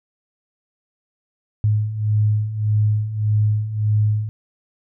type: beating tone pair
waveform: sine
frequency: 105.1 / 106.8 Hz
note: G#2 / G#2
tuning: +21 / +49 cents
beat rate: 1.7 Hz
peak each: -22 / -17 dBFS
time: 1.64-4.29 s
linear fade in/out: 0 ms
effects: none